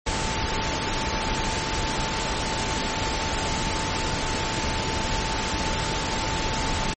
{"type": "tone in noise", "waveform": "sine", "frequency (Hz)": 884, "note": "A5", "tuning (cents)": 8, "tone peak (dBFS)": -32, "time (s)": [0.06, 6.94], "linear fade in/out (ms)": 10, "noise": "pink", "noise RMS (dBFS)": -26, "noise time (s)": [0.06, 6.94], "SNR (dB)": -9, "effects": ["MP3 32 kbps"]}